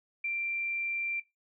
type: tone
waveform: sine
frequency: 2361 Hz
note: D7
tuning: 9 cents sharp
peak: -30 dBFS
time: 0.24-1.2 s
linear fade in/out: 5 ms
effects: noise-tail reverb RT60 0.2 s tail -19 dB re dry